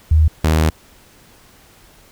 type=tone pair in turn; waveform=sine / sawtooth; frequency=78.1 / 78.87 Hz; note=D#2 / D#2; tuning=+7 / +24 cents; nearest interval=unison; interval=17 cents; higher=second; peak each=-8 dBFS; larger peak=neither; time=0.11-0.28 / 0.44-0.7 s; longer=second; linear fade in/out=5 ms; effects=pink hiss -48 dBFS RMS until 2.11 s